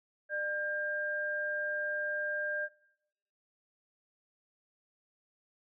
sine tone pair together, 599.3 / 1600 Hz, D5 / G6, +35 / +35 cents, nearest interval octave + perfect fourth, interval 1700 cents, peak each -37 / -33 dBFS, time 0.29-2.69 s, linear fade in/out 50 ms, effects noise-tail reverb RT60 0.8 s tail -19 dB re dry

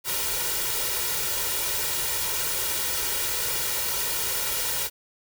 white noise with comb filter, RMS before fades -27 dBFS, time 0.04-4.9 s, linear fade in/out 50 ms, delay 2.1 ms, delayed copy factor +0.7, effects none

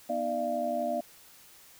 sine tone cluster, 243.7 / 310 / 595 / 687 Hz, B3 / D#4 / D5 / F5, -23 / -6 / +22 / -29 cents, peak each -36 / -40 / -32 / -31 dBFS, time 0.09-1.01 s, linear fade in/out 10 ms, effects white hiss -55 dBFS RMS until 1.79 s

